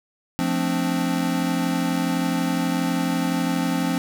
square chord, D minor seventh, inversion first, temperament equal, 174.61 / 220 / 261.6 / 293.7 Hz, F3 / A3 / C4 / D4, 0 / 0 / 0 / 0 cents, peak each -26 / -31 / -25 / -29 dBFS, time 0.39-3.98 s, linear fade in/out 0 ms, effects none

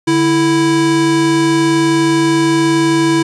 square tone pair together, 146.82 / 329.6 Hz, D3 / E4, 0 / 0 cents, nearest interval octave + major second, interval 1400 cents, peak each -20 / -11 dBFS, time 0.07-3.23 s, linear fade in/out 10 ms, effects resampled to 22050 Hz

